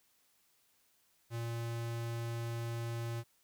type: tone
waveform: square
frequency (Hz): 116.54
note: A#2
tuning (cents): 0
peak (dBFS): -37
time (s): 1.3-3.24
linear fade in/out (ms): 50
effects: white hiss -72 dBFS RMS until 3.43 s